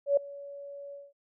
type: tone with ADSR envelope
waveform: sine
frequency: 565 Hz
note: C#5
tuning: 33 cents sharp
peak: -18 dBFS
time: 0.06-1.13 s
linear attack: 110 ms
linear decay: 4 ms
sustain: -22 dB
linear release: 200 ms
effects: none